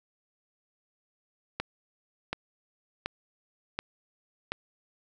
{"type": "click train", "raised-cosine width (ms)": 0.3, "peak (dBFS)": -14, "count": 5, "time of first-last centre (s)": [1.6, 4.52], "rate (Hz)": 1.37, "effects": []}